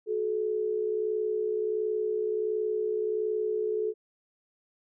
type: tone pair together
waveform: sine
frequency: 370 / 431.4 Hz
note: F#4 / A4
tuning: 0 / -34 cents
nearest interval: minor third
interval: 266 cents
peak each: -33 / -27 dBFS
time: 0.06-3.94 s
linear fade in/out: 50 ms
effects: none